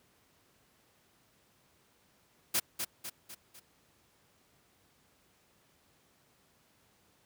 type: noise with echo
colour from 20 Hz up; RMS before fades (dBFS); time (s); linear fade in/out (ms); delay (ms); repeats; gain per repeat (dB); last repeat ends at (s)
white; -29; 2.54-2.6; 10; 250; 4; -6; 3.6
effects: pink hiss -68 dBFS RMS until 7.25 s + high-pass 80 Hz 12 dB/octave